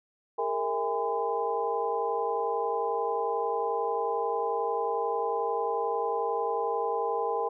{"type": "tone cluster", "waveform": "sine", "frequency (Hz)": [410.6, 461.8, 648, 813, 1016], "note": ["G#4", "A#4", "E5", "G#5", "B5"], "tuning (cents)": [-20, -16, -30, -37, 49], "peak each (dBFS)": [-36, -30, -38, -31, -34], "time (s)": [0.38, 7.49], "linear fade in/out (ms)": 10, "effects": []}